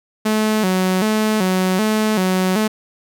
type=tone with vibrato; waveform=sawtooth; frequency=200.4 Hz; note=G3; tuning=38 cents sharp; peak=-11 dBFS; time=0.25-2.68 s; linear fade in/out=10 ms; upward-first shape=square; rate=1.3 Hz; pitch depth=130 cents each way; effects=none